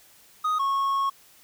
triangle tone pair in turn, 1247 / 1097.4 Hz, D#6 / C#6, +3 / -18 cents, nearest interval major second, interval 221 cents, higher first, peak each -20 dBFS, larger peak neither, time 0.44-0.59 / 0.59-1.1 s, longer second, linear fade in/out 10 ms, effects white hiss -55 dBFS RMS until 1.43 s

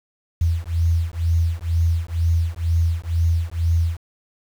sine beating tone pair, 82.41 / 84.51 Hz, E2 / E2, 0 / +44 cents, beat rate 2.1 Hz, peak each -20 dBFS, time 0.41-3.97 s, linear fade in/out 5 ms, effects 7-bit

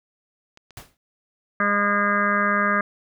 clicks, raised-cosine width 0.2 ms, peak -29 dBFS, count 2, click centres 0.574 / 0.707 s
pink noise with exponential decay, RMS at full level -35 dBFS, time 0.77-0.97 s, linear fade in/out 1 ms, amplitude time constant 42 ms
harmonic tone, 204 Hz, G#3, 31 cents flat, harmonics 1 / 2 / 3 / 5 / 6 / 7 / 8 / 9 / 10, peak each -26 / -34 / -28 / -34 / -22 / -31 / -23 / -33 / -31 dBFS, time 1.6-2.81 s, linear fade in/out 2 ms
effects none

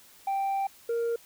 sine tone pair in turn, 784 / 466.2 Hz, G5 / A#4, 0 / 0 cents, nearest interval major sixth, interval 900 cents, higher first, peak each -23 dBFS, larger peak neither, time 0.27-0.67 / 0.89-1.16 s, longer first, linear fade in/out 5 ms, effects tanh soft clip ceiling -25 dBFS + white hiss -55 dBFS RMS until 1.25 s

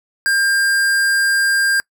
square tone, 1600 Hz, G6, 35 cents sharp, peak -14 dBFS, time 0.26-1.8 s, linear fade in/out 0 ms, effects noise-tail reverb RT60 0.1 s tail -25 dB re dry

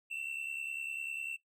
triangle tone pair together, 2663 / 2733 Hz, E7 / F7, +17 / -38 cents, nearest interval unison, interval 45 cents, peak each -37 / -38 dBFS, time 0.1-1.37 s, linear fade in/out 20 ms, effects noise-tail reverb RT60 0.1 s tail -17 dB re dry + tanh soft clip ceiling -28 dBFS

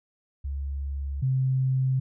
sine tone pair in turn, 69.5 / 131.2 Hz, C#2 / C3, +5 / +5 cents, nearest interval major seventh, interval 1100 cents, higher second, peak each -28 / -21 dBFS, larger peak second, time 0.44-1.22 / 1.22-2 s, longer neither, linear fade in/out 10 ms, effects none

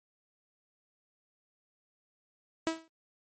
sawtooth tone with exponential decay, 324.5 Hz, E4, 27 cents flat, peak -21 dBFS, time 2.67-2.88 s, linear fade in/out 0 ms, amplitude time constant 44 ms, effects MP3 32 kbps

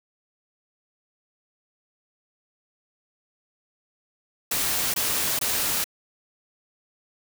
white noise bursts, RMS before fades -25 dBFS, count 3, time 4.51-5.842 s, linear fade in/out 5 ms, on 430 ms, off 21 ms, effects none

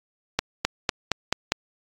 accelerating click train, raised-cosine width 0.2 ms, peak -3 dBFS, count 6, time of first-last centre 0.39-1.52 s, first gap 260 ms, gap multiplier 0.93, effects AAC 48 kbps

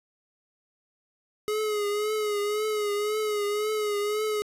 square tone with vibrato, 420.3 Hz, G#4, 21 cents sharp, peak -26 dBFS, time 1.48-4.42 s, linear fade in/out 0 ms, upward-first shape triangle, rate 1.9 Hz, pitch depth 55 cents each way, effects resampled to 32000 Hz + 9-bit

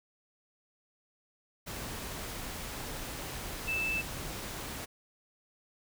sine tone in noise, 2637 Hz, E7, in tune, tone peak -30 dBFS, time 3.67-4.02 s, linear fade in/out 20 ms, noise pink, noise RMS -40 dBFS, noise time 1.66-4.86 s, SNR +7 dB, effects none

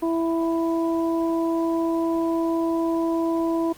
harmonic tone, 330.8 Hz, E4, 6 cents sharp, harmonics 1 / 2 / 3, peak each -21 / -29 / -31 dBFS, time 0.02-3.73 s, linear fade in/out 10 ms, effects pink hiss -48 dBFS RMS until 3.77 s + Opus 32 kbps

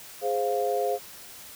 sine chord, F minor, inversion first, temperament equal, 415.3 / 523.3 / 698.5 Hz, Ab4 / C5 / F5, 0 / 0 / 0 cents, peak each -28 dBFS, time 0.21-0.99 s, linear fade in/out 50 ms, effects white hiss -45 dBFS RMS until 1.55 s

